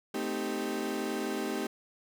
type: chord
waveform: 35% pulse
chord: A half-diminished seventh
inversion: none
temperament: equal with one note detuned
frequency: 220 / 258.9 / 311.1 / 392 Hz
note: A3 / C4 / Eb4 / G4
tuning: 0 / -18 / 0 / 0 cents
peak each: -36 / -36 / -36 / -34 dBFS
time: 0.14-1.67 s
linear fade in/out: 5 ms
effects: none